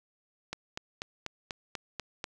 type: click train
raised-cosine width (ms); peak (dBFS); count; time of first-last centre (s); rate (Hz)
0.2; -18; 8; 0.53-2.241; 4.09
effects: none